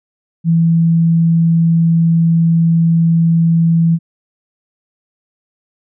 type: tone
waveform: sine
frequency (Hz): 165.8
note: E3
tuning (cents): +10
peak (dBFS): -8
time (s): 0.44-3.99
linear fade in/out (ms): 50
effects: none